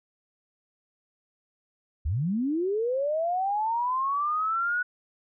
sine linear sweep, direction up, 62.1 to 1480 Hz, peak -24 dBFS, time 2.05-4.83 s, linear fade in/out 10 ms, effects none

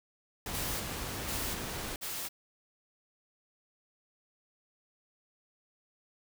pink noise, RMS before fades -38 dBFS, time 0.46-1.96 s, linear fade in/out 2 ms
white noise bursts, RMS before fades -38 dBFS, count 3, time 0.53-2.29 s, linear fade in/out 20 ms, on 280 ms, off 460 ms
effects none

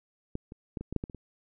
clicks, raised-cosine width 3 ms, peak -20 / -30 / -21 / -25 / -22 / -14 / -21 / -30 / -30 dBFS, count 9, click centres 0.354 / 0.521 / 0.772 / 0.81 / 0.926 / 0.963 / 1.039 / 1.098 / 1.147 s, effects none

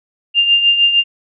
sine tone with tremolo, 2799 Hz, F7, 3 cents sharp, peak -6 dBFS, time 0.34-1.04 s, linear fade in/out 50 ms, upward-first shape triangle, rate 6.5 Hz, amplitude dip 65%, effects none

